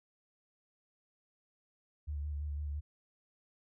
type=tone with vibrato; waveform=sine; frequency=73.42 Hz; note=D2; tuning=in tune; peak=-35 dBFS; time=2.07-2.81 s; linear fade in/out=20 ms; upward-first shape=square; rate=5.9 Hz; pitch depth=28 cents each way; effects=none